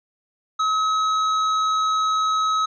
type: tone with tanh clipping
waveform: sine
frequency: 1281 Hz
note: E6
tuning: 50 cents flat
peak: -20 dBFS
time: 0.59-2.66 s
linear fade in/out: 10 ms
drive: 12 dB
effects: resampled to 16000 Hz